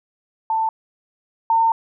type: tone pair in turn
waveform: sine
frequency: 889 / 907.2 Hz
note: A5 / A#5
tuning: +18 / -47 cents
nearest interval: unison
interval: 35 cents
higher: second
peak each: -17 / -13 dBFS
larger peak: second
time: 0.5-0.69 / 1.5-1.72 s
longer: second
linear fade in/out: 2 ms
effects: none